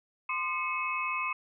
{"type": "tone cluster", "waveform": "sine", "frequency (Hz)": [1039, 1210, 2183, 2561], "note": ["C6", "D#6", "C#7", "D#7"], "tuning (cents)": [-12, -49, -27, 49], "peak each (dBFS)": [-34, -37, -37, -33], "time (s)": [0.29, 1.33], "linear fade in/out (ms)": 5, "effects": []}